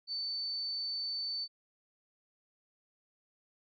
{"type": "tone", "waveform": "sine", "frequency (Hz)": 4526, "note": "C#8", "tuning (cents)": 35, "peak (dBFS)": -34, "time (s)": [0.07, 1.48], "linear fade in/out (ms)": 50, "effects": []}